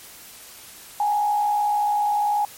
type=tone with frequency modulation; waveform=sine; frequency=830.6 Hz; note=G#5; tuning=in tune; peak=-18 dBFS; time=1-2.45 s; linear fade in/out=2 ms; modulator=60.6 Hz; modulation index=0.42; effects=white hiss -43 dBFS RMS until 2.57 s + MP3 64 kbps